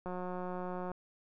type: click train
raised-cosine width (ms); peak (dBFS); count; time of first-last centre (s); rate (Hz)
1; -27; 156; 0.06-0.916; 181
effects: none